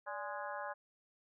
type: harmonic tone with a mistuned harmonic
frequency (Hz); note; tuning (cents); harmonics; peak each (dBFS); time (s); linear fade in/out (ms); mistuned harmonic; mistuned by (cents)
207.7; G#3; 0; 3 / 4 / 5 / 6 / 7 / 8; -45 / -45 / -46 / -50 / -49 / -48; 0.06-0.74; 20; 3; -120
effects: none